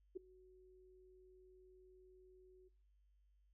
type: tone with ADSR envelope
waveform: sine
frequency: 370 Hz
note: F#4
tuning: in tune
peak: -40 dBFS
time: 0.15-2.69 s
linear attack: 18 ms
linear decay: 9 ms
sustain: -22 dB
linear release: 17 ms
effects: noise-tail reverb RT60 0.4 s tail -22 dB re dry + added 50 Hz sine -70 dBFS peak until 3.53 s